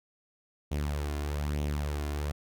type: tone with flanger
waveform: sawtooth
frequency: 73.42 Hz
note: D2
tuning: in tune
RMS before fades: -32 dBFS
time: 0.71-2.32 s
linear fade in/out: 10 ms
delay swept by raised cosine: 0.31 to 2.91 ms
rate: 1.1 Hz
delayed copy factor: +0.55
effects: none